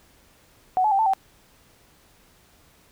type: tone with pitch steps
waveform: sine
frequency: 743 / 856 / 784 / 883 / 772 Hz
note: F#5 / A5 / G5 / A5 / G5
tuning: +7 / -48 / 0 / +6 / -27 cents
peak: -17 dBFS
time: 0.77-1.135 s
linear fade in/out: 0 ms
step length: 73 ms
effects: pink hiss -57 dBFS RMS until 2.91 s